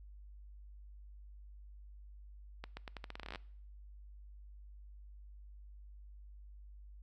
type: accelerating click train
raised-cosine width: 0.3 ms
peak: -28 dBFS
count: 16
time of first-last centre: 2.64-3.358 s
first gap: 130 ms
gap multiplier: 0.83
effects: noise-tail reverb RT60 0.6 s tail -22 dB re dry + added 50 Hz sine -51 dBFS peak until 7.02 s